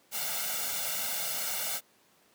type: noise with comb filter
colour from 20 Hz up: white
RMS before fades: -33 dBFS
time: 0.11-1.81 s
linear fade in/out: 50 ms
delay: 1.4 ms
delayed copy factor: +1
effects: pink hiss -64 dBFS RMS until 2.34 s + high-pass 200 Hz 12 dB/octave